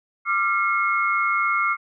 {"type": "tone cluster", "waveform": "sine", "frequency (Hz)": [1184, 1380, 2163], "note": ["D6", "F6", "C#7"], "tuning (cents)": [14, -21, -43], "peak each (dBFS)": -23, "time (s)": [0.25, 1.77], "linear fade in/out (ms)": 50, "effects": []}